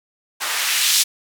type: noise with band-pass filter sweep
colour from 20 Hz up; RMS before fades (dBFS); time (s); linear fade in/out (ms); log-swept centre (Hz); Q
blue; -19; 0.4-1.04; 20; 1000 to 4300; 0.94
effects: none